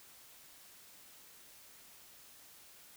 silence, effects white hiss -58 dBFS RMS until 2.96 s

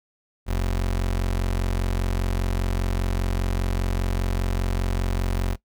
30% pulse tone, 45.01 Hz, F#1, 47 cents flat, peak -19 dBFS, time 0.46-5.57 s, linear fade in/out 50 ms, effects noise-tail reverb RT60 0.1 s tail -19 dB re dry

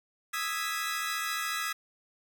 sawtooth chord, E major seventh, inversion third, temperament equal, 1244.5 / 1318.5 / 1661.2 / 1975.5 Hz, D#6 / E6 / G#6 / B6, 0 / 0 / 0 / 0 cents, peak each -33 dBFS, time 0.33-1.73 s, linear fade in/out 10 ms, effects none

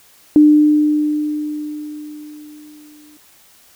sine tone with exponential decay, 300.3 Hz, D4, 39 cents sharp, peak -4 dBFS, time 0.36-3.17 s, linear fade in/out 1 ms, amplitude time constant 610 ms, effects white hiss -49 dBFS RMS until 3.75 s

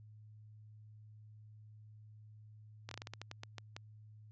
slowing click train, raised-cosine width 0.2 ms, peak -27 dBFS, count 12, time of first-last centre 2.89-3.765 s, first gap 23 ms, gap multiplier 1.23, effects added 107 Hz sine -54 dBFS peak until 4.31 s + resampled to 16000 Hz

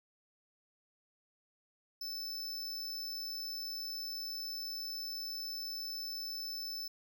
square tone, 5274 Hz, E8, in tune, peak -39 dBFS, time 2.01-6.88 s, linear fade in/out 5 ms, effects none

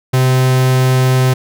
45% pulse tone, 129.2 Hz, C3, 21 cents flat, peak -9 dBFS, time 0.13-1.34 s, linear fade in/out 10 ms, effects none

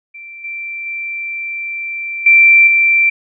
sine tone with level steps, 2349 Hz, D7, in tune, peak -30 / -22 / -20 / -4 / -8 dBFS, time 0.14-3.1 s, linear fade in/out 10 ms, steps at 0.44 / 0.86 / 2.26 / 2.67 s, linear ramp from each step 5 ms, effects none

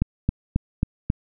click train, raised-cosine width 5 ms, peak -7 dBFS, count 5, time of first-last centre 0.02-1.101 s, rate 3.7 Hz, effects none

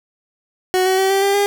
30% pulse tone with pitch steps, 370 / 376.7 / 383.5 / 390.4 / 397.5 / 404.7 Hz, F#4 / F#4 / G4 / G4 / G4 / G#4, 0 / +31 / -38 / -7 / +24 / -45 cents, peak -11 dBFS, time 0.74-1.46 s, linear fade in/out 0 ms, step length 120 ms, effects none

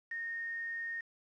sine tone with quantisation, 1845 Hz, A#6, 18 cents flat, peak -36 dBFS, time 0.11-1.01 s, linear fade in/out 5 ms, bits 8, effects low-pass 3000 Hz 12 dB/octave

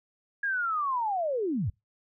sine linear sweep, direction down, 1661.2 to 72.6 Hz, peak -26 dBFS, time 0.43-1.7 s, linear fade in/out 5 ms, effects noise-tail reverb RT60 0.2 s tail -24 dB re dry

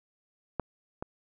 clicks, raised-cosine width 1 ms, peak -15 / -21 dBFS, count 2, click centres 0.597 / 1.025 s, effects none

